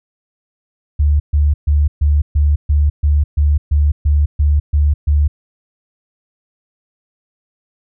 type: tone bursts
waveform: sine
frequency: 73.42 Hz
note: D2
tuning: in tune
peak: -9 dBFS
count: 13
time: 0.99-5.28 s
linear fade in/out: 10 ms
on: 210 ms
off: 130 ms
effects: none